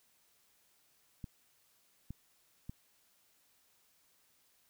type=clicks; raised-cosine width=5 ms; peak=-30 dBFS; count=3; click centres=1.242 / 2.106 / 2.695 s; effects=white hiss -71 dBFS RMS until 4.69 s